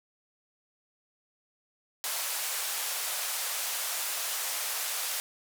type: band-pass noise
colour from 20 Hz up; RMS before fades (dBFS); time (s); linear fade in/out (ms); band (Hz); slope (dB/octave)
white; -33; 2.04-5.2; 0; 550 to 15000; 24
effects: none